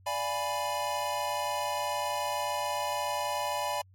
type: chord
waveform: square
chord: D diminished seventh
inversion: none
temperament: equal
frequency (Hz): 587.3 / 698.5 / 830.6 / 987.8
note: D5 / F5 / Ab5 / Cb6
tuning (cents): 0 / 0 / 0 / 0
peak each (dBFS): -36 / -40 / -35 / -34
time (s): 0.06-3.82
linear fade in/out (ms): 10
effects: added 94 Hz sine -55 dBFS peak until 3.94 s + MP3 64 kbps